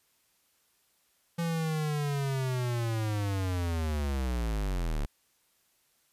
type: linear sweep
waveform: square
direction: down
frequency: 170 to 34.29 Hz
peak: -29 dBFS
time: 1.38-5.06 s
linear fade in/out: 10 ms
effects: white hiss -70 dBFS RMS until 6.12 s + resampled to 32000 Hz